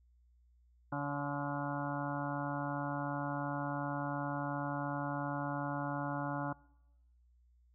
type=harmonic tone with a mistuned harmonic; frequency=142.8 Hz; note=D3; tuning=48 cents flat; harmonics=1 / 2 / 4 / 5 / 6 / 7 / 8 / 9 / 10; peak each=-40 / -40 / -44 / -45 / -43 / -45 / -49 / -49 / -45 dBFS; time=0.92-6.53 s; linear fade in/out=5 ms; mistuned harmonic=7; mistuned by=+51 cents; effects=noise-tail reverb RT60 1.0 s tail -25 dB re dry + added 60 Hz sine -64 dBFS peak until 7.74 s